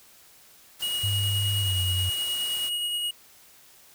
white noise, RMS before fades -39 dBFS, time 0.79-2.7 s, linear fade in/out 20 ms
square tone with tremolo, 2889 Hz, F#7, 42 cents flat, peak -26 dBFS, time 0.82-3.11 s, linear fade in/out 5 ms, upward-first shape sine, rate 9.5 Hz, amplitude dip 25%
sine tone with pitch glide, 101 to 92.62 Hz, G#2 to F#2, -48 to +2 cents, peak -25 dBFS, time 1.03-2.1 s, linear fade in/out 10 ms, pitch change -150 cents, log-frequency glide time 1.6-1.79 s
effects white hiss -54 dBFS RMS until 3.94 s

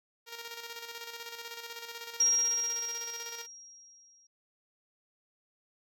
5% pulse tone with tremolo, 466.2 Hz, A#4, in tune, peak -28 dBFS, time 0.26-3.47 s, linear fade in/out 50 ms, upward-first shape square, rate 16 Hz, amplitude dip 50%
sine tone with exponential decay, 5630 Hz, F8, 13 cents sharp, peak -21 dBFS, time 2.2-4.27 s, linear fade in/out 5 ms, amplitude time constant 450 ms
effects none

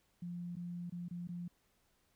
sine tone with dropouts, 174.61 Hz, F3, in tune, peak -40 dBFS, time 0.22-1.48 s, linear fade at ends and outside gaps 5 ms, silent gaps 0.556-0.566 / 0.898-0.922 / 1.084-1.109 / 1.274-1.289 s, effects pink hiss -75 dBFS RMS until 2.15 s

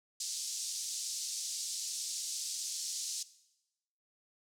pink band-pass noise, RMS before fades -39 dBFS, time 0.2-3.23 s, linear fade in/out 5 ms, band 4800 to 8500 Hz, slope 24 dB/octave, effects noise-tail reverb RT60 0.9 s tail -17 dB re dry

